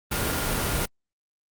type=tone in noise; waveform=sine; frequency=1411 Hz; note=F6; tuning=17 cents sharp; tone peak=-36 dBFS; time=0.11-0.86 s; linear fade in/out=10 ms; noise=pink; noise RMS=-26 dBFS; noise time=0.11-0.86 s; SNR=-13 dB; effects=Opus 32 kbps